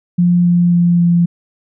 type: tone with pitch steps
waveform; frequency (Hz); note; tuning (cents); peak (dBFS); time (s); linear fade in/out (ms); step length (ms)
sine; 175.6 / 174.49 / 173.38 / 172.28; F3 / F3 / F3 / F3; +10 / -1 / -12 / -23; -8; 0.18-1.26; 10; 270
effects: none